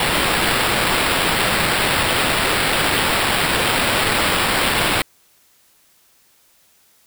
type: noise with sample-and-hold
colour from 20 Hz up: blue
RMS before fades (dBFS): -18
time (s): 0-5.02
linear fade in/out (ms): 2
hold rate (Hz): 6300
effects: white hiss -56 dBFS RMS until 7.06 s